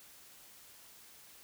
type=silence; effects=white hiss -57 dBFS RMS until 1.43 s